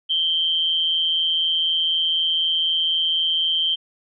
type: tone with amplitude modulation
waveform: sine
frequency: 3136 Hz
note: G7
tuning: in tune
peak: -15 dBFS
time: 0.09-3.76 s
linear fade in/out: 20 ms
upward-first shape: sine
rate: 164 Hz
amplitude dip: 60%
effects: none